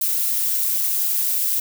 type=noise with amplitude modulation; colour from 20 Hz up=violet; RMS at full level=-18 dBFS; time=0.01-1.6 s; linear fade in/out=5 ms; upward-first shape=sine; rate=199 Hz; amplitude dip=65%; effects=none